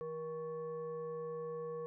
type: tone with frequency modulation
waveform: sine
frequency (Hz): 475.3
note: A#4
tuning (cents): +34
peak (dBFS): -39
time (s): 0.01-1.86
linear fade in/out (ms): 0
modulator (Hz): 637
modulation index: 0.55
effects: none